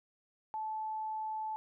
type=tone; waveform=sine; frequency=870 Hz; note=A5; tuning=20 cents flat; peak=-35 dBFS; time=0.54-1.56 s; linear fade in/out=0 ms; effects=none

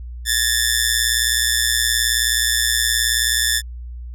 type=ring-modulated tone; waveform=10% pulse; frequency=1760 Hz; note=A6; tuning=in tune; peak=-4 dBFS; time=0.25-3.62 s; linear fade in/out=50 ms; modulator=59.5 Hz; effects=added 60 Hz sine -29 dBFS peak until 4.14 s

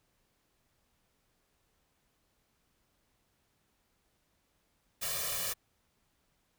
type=noise with comb filter; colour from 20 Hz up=white; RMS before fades=-35 dBFS; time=5.01-5.54 s; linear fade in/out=20 ms; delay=1.7 ms; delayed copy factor=+1; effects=pink hiss -75 dBFS RMS until 6.58 s

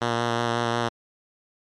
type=tone with vibrato; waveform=5% pulse; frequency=117.8 Hz; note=A#2; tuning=19 cents sharp; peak=-11 dBFS; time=0.01-0.89 s; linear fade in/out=10 ms; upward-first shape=sine; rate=5.5 Hz; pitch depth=18 cents each way; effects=low-pass 5000 Hz 12 dB/octave + MP3 96 kbps

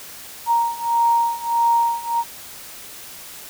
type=beating tone pair; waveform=sine; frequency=932.3 / 933.9 Hz; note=A#5 / A#5; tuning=0 / +3 cents; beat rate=1.6 Hz; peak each=-20 / -18 dBFS; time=0.46-2.24 s; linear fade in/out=50 ms; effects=white hiss -38 dBFS RMS until 3.49 s

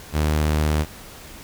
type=tone; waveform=sawtooth; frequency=76.3 Hz; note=D#2; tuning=33 cents flat; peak=-14 dBFS; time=0.12-0.86 s; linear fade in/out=50 ms; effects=pink hiss -41 dBFS RMS until 1.43 s

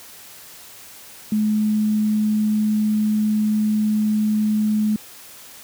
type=tone; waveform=sine; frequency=213.3 Hz; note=G#3; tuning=46 cents sharp; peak=-16 dBFS; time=1.32-4.96 s; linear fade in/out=2 ms; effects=white hiss -42 dBFS RMS until 5.63 s + high-pass 60 Hz 12 dB/octave

